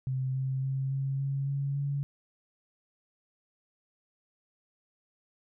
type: tone with pitch steps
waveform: sine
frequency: 130.81 / 132.48 / 134.18 / 135.89 / 137.63 / 139.39 / 141.17 Hz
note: C3 / C3 / C3 / C#3 / C#3 / C#3 / C#3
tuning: 0 / +22 / +44 / -34 / -12 / +10 / +32 cents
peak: -28 dBFS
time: 0.07-2.03 s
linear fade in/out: 0 ms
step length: 280 ms
effects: none